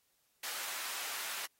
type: high-pass noise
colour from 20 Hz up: pink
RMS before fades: -41 dBFS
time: 0.43-1.46 s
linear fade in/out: 5 ms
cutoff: 1100 Hz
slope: 12 dB/octave
effects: white hiss -75 dBFS RMS until 1.59 s + AAC 48 kbps